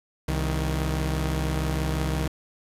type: tone pair together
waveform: sawtooth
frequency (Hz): 66.01 / 157.1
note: C2 / D#3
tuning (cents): +16 / +17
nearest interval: octave + minor third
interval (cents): 1501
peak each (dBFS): -22 / -24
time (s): 0.28-2.28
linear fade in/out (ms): 5
effects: resampled to 32000 Hz + 8-bit